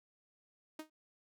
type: tone with exponential decay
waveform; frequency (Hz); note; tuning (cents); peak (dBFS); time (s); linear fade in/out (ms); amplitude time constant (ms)
sawtooth; 311.5; D#4; +2; -36; 0.79-0.9; 5; 23
effects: none